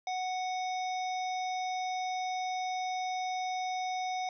harmonic tone, 740 Hz, F#5, in tune, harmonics 1 / 3 / 5 / 7 / 8, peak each -32 / -42 / -46 / -49 / -50 dBFS, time 0.07-4.29 s, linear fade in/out 2 ms, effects none

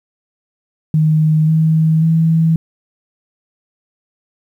sine tone with pitch steps, 155.8 / 159.07 / 162.42 Hz, D#3 / D#3 / E3, +3 / +39 / -25 cents, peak -9 dBFS, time 0.94-2.56 s, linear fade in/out 2 ms, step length 540 ms, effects 8-bit

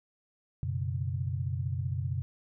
sine chord, F# suspended fourth, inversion none, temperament just, 92.5 / 123.33 / 138.75 Hz, F#2 / B2 / C#3, 0 / -2 / +2 cents, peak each -33 / -34 / -35 dBFS, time 0.63-2.22 s, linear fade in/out 0 ms, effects none

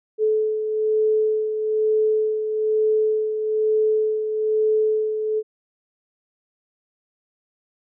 sine beating tone pair, 432.4 / 433.5 Hz, A4 / A4, -30 / -26 cents, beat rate 1.1 Hz, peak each -18 / -27 dBFS, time 0.18-5.43 s, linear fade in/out 50 ms, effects none

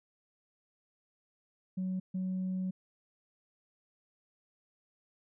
sine tone bursts at uneven times, 186.1 Hz, F#3, 10 cents sharp, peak -30 dBFS, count 2, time 1.77-2 / 2.14-2.71 s, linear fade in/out 10 ms, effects tanh soft clip ceiling -29 dBFS

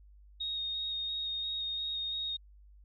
sine tone with vibrato, 3729 Hz, A#7, in tune, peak -33 dBFS, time 0.4-2.37 s, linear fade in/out 10 ms, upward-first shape square, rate 2.9 Hz, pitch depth 10 cents each way, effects added 50 Hz sine -54 dBFS peak until 2.84 s

